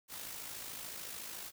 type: noise with amplitude modulation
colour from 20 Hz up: white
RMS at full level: -43 dBFS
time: 0.08-1.52 s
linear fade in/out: 50 ms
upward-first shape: sine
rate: 53.7 Hz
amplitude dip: 45%
effects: none